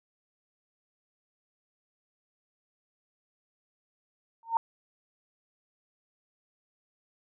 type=tone with exponential growth; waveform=sine; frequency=914 Hz; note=A#5; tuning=34 cents flat; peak=-18 dBFS; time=4.43-4.57 s; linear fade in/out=1 ms; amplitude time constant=30 ms; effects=none